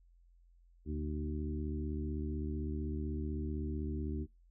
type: harmonic tone with a mistuned harmonic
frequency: 75.8 Hz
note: D#2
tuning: 45 cents flat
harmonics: 1 / 2 / 3 / 4 / 5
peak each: -37 / -45 / -42 / -43 / -46 dBFS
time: 0.85-4.27 s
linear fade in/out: 50 ms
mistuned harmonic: 2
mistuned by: -43 cents
effects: noise-tail reverb RT60 0.2 s tail -26 dB re dry + added 43 Hz sine -61 dBFS peak until 4.5 s